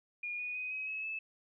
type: tone with pitch steps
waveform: sine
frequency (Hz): 2431 / 2466 / 2502 / 2539 / 2576 / 2613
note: D#7 / D#7 / D#7 / D#7 / E7 / E7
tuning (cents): -41 / -16 / +9 / +34 / -41 / -16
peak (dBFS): -36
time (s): 0.23-1.19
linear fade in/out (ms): 5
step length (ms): 160
effects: none